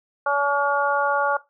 harmonic tone, 284.1 Hz, C#4, 43 cents sharp, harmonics 2 / 3 / 4 / 5, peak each -24 / -24 / -24 / -24 dBFS, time 0.26-1.37 s, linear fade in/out 5 ms, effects noise-tail reverb RT60 0.2 s tail -17 dB re dry

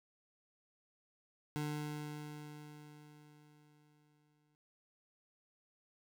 25% pulse tone with exponential decay, 149.6 Hz, D3, 32 cents sharp, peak -32 dBFS, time 1.56-4.55 s, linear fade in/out 0 ms, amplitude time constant 650 ms, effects none

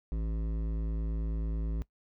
sine tone with hard clipping, 54.6 Hz, A1, 13 cents flat, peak -32 dBFS, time 0.12-1.82 s, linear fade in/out 0 ms, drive 13 dB, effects noise-tail reverb RT60 0.1 s tail -20 dB re dry

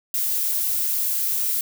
violet noise, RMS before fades -23 dBFS, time 0.14-1.61 s, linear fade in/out 2 ms, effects none

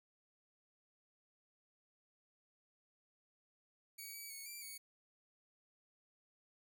5% pulse tone with pitch steps, 2258 / 2285 / 2215 / 2350 / 2232 Hz, C#7 / D7 / C#7 / D7 / C#7, +31 / -48 / -2 / +1 / +11 cents, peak -38 dBFS, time 3.98-4.78 s, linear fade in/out 10 ms, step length 160 ms, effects none

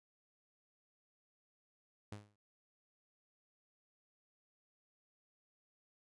sawtooth tone with exponential decay, 103.83 Hz, G#2, in tune, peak -39 dBFS, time 2.12-2.36 s, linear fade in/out 5 ms, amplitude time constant 52 ms, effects resampled to 24000 Hz

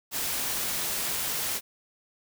white noise, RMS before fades -30 dBFS, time 0.11-1.61 s, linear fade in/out 50 ms, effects none

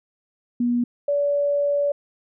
sine tone pair in turn, 241.3 / 573.9 Hz, B3 / D5, -40 / -40 cents, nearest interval octave + minor third, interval 1500 cents, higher second, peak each -18 dBFS, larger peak neither, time 0.6-0.84 / 1.08-1.92 s, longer second, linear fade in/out 5 ms, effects none

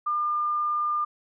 sine tone, 1203 Hz, D6, 41 cents sharp, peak -23 dBFS, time 0.06-1.05 s, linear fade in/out 10 ms, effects none

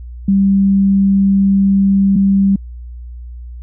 sine tone pair in turn, 196 / 196 Hz, G3 / G3, 0 / 0 cents, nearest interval unison, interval 0 cents, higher neither, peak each -8 dBFS, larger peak neither, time 0.28-2.16 / 2.16-2.56 s, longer first, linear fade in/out 5 ms, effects added 60 Hz sine -27 dBFS peak until 3.62 s

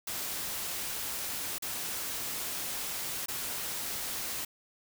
white noise with dropouts, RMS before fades -36 dBFS, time 0.07-4.45 s, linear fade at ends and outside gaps 5 ms, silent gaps 1.584-1.622 / 3.26-3.283 s, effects none

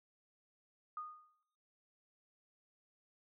sine tone with exponential decay, 1231 Hz, D#6, 19 cents flat, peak -39 dBFS, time 0.97-1.43 s, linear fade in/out 2 ms, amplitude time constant 100 ms, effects noise-tail reverb RT60 0.7 s tail -18 dB re dry

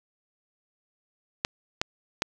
clicks, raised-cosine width 0.2 ms, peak -7 dBFS, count 3, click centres 1.449 / 1.815 / 2.221 s, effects none

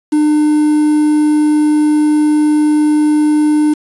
triangle tone with quantisation, 301.6 Hz, D4, 46 cents sharp, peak -6 dBFS, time 0.12-3.74 s, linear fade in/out 10 ms, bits 5, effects resampled to 24000 Hz

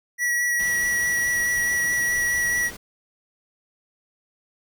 square tone with vibrato, 1931 Hz, B6, 39 cents flat, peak -21 dBFS, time 0.18-2.71 s, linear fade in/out 50 ms, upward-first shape sine, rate 4.7 Hz, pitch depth 12 cents each way
pink noise, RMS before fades -39 dBFS, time 0.59-2.77 s, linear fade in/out 10 ms
effects none

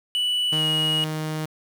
triangle tone with pitch glide, 2960 to 2899 Hz, F#7 to F#7, 0 to -36 cents, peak -19 dBFS, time 0.15-1.04 s, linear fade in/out 0 ms, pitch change -36 cents, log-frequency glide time 0.56-0.63 s
sawtooth tone, 155.7 Hz, D#3, 2 cents sharp, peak -22 dBFS, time 0.52-1.46 s, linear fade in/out 10 ms
effects 8-bit

